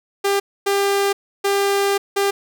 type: tone bursts at uneven times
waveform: sawtooth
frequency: 398.5 Hz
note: G4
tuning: 28 cents sharp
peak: -12 dBFS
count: 4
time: 0.24-0.4 / 0.66-1.13 / 1.44-1.98 / 2.16-2.31 s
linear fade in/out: 10 ms
effects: none